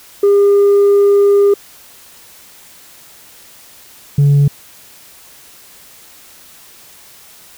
sine tone pair in turn, 403.2 / 142.55 Hz, G4 / C#3, +49 / +49 cents, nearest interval octave + tritone, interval 1800 cents, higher first, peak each -4 dBFS, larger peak neither, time 0.23-1.54 / 4.18-4.48 s, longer first, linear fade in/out 5 ms, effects tanh soft clip ceiling -5 dBFS + white hiss -41 dBFS RMS until 7.57 s

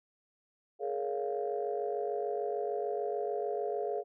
sine chord, Bb minor seventh, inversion third, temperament just, 419.5 / 466.2 / 559.4 / 699.2 Hz, Ab4 / Bb4 / Db5 / F5, +17 / 0 / +16 / +2 cents, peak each -34 / -38 / -39 / -37 dBFS, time 0.79-4.04 s, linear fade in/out 50 ms, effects tanh soft clip ceiling -21 dBFS

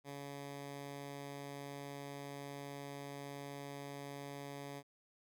10% pulse tone, 141.2 Hz, C#3, 32 cents sharp, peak -37 dBFS, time 0.04-4.83 s, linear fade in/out 50 ms, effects none

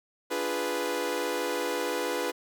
sawtooth chord, D diminished seventh, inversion none, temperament equal, 293.7 / 349.2 / 415.3 / 493.9 Hz, D4 / F4 / Ab4 / Cb5, 0 / 0 / 0 / 0 cents, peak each -33 / -31 / -31 / -27 dBFS, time 0.3-2.32 s, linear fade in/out 20 ms, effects none

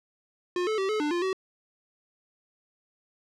square tone with pitch steps, 357.3 / 434.3 / 385.6 / 429.6 / 297.2 / 348.1 / 378.6 Hz, F4 / A4 / G4 / A4 / D4 / F4 / F#4, +40 / -23 / -28 / -41 / +21 / -6 / +40 cents, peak -26 dBFS, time 0.56-1.33 s, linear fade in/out 2 ms, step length 110 ms, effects low-pass 5000 Hz 12 dB/octave

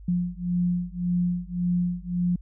sine beating tone pair, 176.1 / 177.9 Hz, F3 / F3, +15 / +32 cents, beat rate 1.8 Hz, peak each -26 dBFS, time 0.08-2.36 s, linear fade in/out 5 ms, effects added 50 Hz sine -41 dBFS peak until 2.41 s

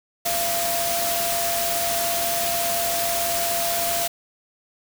sine tone in noise, 685 Hz, F5, 34 cents flat, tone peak -25 dBFS, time 0.25-4.08 s, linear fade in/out 10 ms, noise white, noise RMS -25 dBFS, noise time 0.25-4.08 s, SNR -3 dB, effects none

